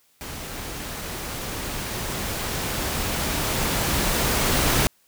pink noise with level ramp, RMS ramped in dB -35 to -20 dBFS, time 0.21-4.87 s, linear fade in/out 0 ms, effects white hiss -62 dBFS RMS until 5.07 s

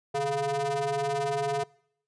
square ring-modulated tone, 138 Hz, C#3, 7 cents flat, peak -24 dBFS, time 0.14-1.64 s, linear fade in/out 10 ms, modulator 561 Hz, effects noise-tail reverb RT60 0.7 s tail -25 dB re dry + resampled to 22050 Hz

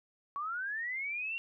sine linear sweep, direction up, 1108.7 to 2768 Hz, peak -34 dBFS, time 0.36-1.38 s, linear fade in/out 0 ms, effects none

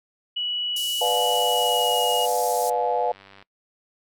sine tone with pitch glide, 2938 to 2883 Hz, F#7 to F#7, -13 to -46 cents, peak -24 dBFS, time 0.36-2.26 s, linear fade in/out 10 ms, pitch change -33 cents, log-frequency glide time 1.32-2.1 s
white band-pass noise, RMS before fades -33 dBFS, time 0.76-2.7 s, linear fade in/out 5 ms, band 4900 to 13000 Hz, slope 24 dB/octave
sine chord, B diminished seventh, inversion none, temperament just, 493.9 / 592.7 / 711.2 / 853.4 Hz, B4 / D5 / F5 / Ab5, 0 / +16 / +31 / +47 cents, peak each -25 / -29 / -25 / -26 dBFS, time 1.01-3.12 s, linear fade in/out 5 ms
click train, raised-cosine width 0.3 ms, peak -31 dBFS, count 234, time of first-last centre 1.05-3.425 s, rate 98.1 Hz
effects noise-tail reverb RT60 0.1 s tail -22 dB re dry

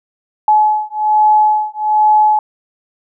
sine beating tone pair, 852 / 853.2 Hz, G#5 / G#5, +44 / +46 cents, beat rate 1.2 Hz, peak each -12 dBFS, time 0.48-2.39 s, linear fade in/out 2 ms, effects none

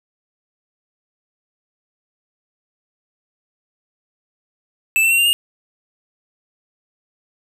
square tone with pitch steps, 2636 / 2685 / 2735 / 2786 / 2838 Hz, E7 / E7 / F7 / F7 / F7, -1 / +31 / -37 / -5 / +27 cents, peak -13 dBFS, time 4.96-5.33 s, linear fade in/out 0 ms, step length 74 ms, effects 9-bit

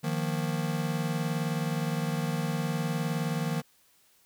square chord, Eb suspended second, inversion none, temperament just, 155.56 / 175.01 / 233.3 Hz, Eb3 / F3 / Bb3, 0 / +4 / +2 cents, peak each -31 / -34 / -36 dBFS, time 0.03-3.62 s, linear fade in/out 20 ms, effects white hiss -64 dBFS RMS until 4.25 s

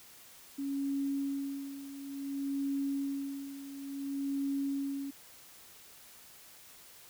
sine tone with tremolo, 277.2 Hz, C#4, in tune, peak -30 dBFS, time 0.58-5.11 s, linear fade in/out 10 ms, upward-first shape sine, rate 0.57 Hz, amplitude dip 75%, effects white hiss -55 dBFS RMS until 7.09 s

